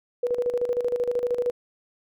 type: tone with tremolo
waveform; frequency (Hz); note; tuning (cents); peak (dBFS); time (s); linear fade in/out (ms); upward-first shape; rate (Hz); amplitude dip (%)
sine; 487.4; B4; -23; -20; 0.23-1.51; 5; square; 13; 65
effects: none